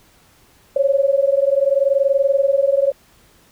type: tone pair together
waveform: sine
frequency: 542 / 562.7 Hz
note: C#5 / C#5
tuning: -39 / +26 cents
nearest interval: minor second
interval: 65 cents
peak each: -16 dBFS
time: 0.76-2.92 s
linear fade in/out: 5 ms
effects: pink hiss -53 dBFS RMS until 3.51 s